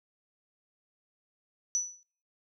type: tone with exponential decay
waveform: sine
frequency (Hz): 5940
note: F#8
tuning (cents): +6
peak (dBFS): -23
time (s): 1.75-2.03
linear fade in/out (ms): 0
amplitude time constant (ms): 60
effects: noise-tail reverb RT60 0.5 s tail -25 dB re dry